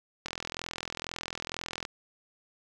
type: click train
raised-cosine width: 0.2 ms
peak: -17 dBFS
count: 68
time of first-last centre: 0.26-1.851 s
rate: 42.1 Hz
effects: none